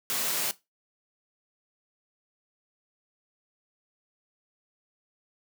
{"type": "high-pass noise", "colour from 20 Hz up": "white", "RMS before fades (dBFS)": -29, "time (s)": [0.1, 0.51], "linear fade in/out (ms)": 0, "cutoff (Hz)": 160, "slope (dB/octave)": 12, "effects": ["noise-tail reverb RT60 0.2 s tail -17 dB re dry"]}